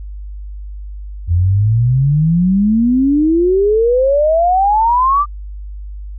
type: exponential sweep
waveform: sine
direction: up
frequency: 82.1 to 1200 Hz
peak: -9 dBFS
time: 1.27-5.26 s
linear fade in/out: 50 ms
effects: added 50 Hz sine -25 dBFS peak until 6.18 s